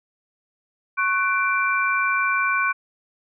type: tone cluster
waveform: sine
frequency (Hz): 1100 / 1496 / 2350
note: C#6 / F#6 / D7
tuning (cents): -14 / +19 / +1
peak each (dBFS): -23 / -22 / -24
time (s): 0.97-2.73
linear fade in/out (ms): 20
effects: none